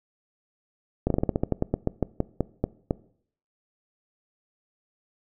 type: slowing click train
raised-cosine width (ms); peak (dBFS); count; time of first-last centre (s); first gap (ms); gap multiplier
2; -9; 17; 1.07-2.909; 33; 1.15
effects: noise-tail reverb RT60 0.6 s tail -21 dB re dry